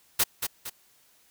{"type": "noise with echo", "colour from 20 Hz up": "white", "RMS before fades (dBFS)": -22, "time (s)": [0.19, 0.24], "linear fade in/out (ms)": 10, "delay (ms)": 230, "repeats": 2, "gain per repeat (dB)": -7, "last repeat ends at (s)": 0.7, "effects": ["white hiss -62 dBFS RMS until 1.3 s"]}